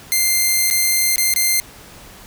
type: tone with dropouts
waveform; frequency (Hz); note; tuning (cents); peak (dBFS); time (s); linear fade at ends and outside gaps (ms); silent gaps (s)
5% pulse; 2093; C7; 0; -4; 0.12-1.6; 0; 0.701-0.71 / 1.159-1.181 / 1.338-1.361
effects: pink hiss -41 dBFS RMS until 2.26 s